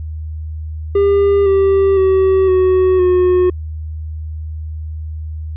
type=tone with pitch steps; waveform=triangle; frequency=400 / 390.4 / 381.1 / 371.9 / 363 Hz; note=G4 / G4 / G4 / F#4 / F#4; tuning=+35 / -7 / -49 / +9 / -33 cents; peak=-7 dBFS; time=0.95-3.5 s; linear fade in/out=5 ms; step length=510 ms; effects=added 78 Hz sine -22 dBFS peak until 5.56 s + resampled to 8000 Hz